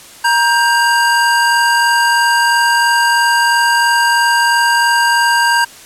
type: tone pair together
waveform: square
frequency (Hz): 943 / 1586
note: A#5 / G6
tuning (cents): +20 / +20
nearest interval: major sixth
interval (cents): 900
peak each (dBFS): -13 / -13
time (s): 0.24-5.65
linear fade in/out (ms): 10
effects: white hiss -37 dBFS RMS until 5.85 s + low-pass 11000 Hz 12 dB/octave